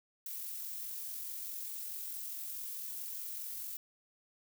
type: noise with amplitude modulation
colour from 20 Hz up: violet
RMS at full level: -41 dBFS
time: 0.26-3.77 s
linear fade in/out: 2 ms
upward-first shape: sine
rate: 44.7 Hz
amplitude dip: 25%
effects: none